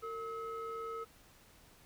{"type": "ring-modulated tone", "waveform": "triangle", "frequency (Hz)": 415.3, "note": "G#4", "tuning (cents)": 0, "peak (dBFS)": -34, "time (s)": [0.02, 1.05], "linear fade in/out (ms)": 20, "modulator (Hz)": 871, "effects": ["pink hiss -62 dBFS RMS until 1.85 s"]}